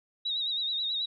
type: tone with vibrato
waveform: sine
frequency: 3799 Hz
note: A#7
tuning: 32 cents sharp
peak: -28 dBFS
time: 0.25-1.06 s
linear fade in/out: 10 ms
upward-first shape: sine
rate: 9.3 Hz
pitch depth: 63 cents each way
effects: none